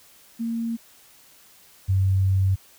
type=tone pair in turn; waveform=sine; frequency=230 / 95.65 Hz; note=A#3 / G2; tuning=-23 / -42 cents; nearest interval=octave + minor third; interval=1519 cents; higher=first; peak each=-24 / -17 dBFS; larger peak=second; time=0.39-0.77 / 1.88-2.56 s; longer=second; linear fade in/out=20 ms; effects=white hiss -53 dBFS RMS until 2.78 s